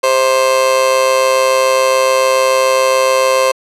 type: tone with amplitude modulation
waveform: 30% pulse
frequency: 526 Hz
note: C5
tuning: 9 cents sharp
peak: -4 dBFS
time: 0.03-3.52 s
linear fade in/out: 10 ms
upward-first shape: sine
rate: 127 Hz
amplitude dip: 65%
effects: low-pass 11000 Hz 12 dB/octave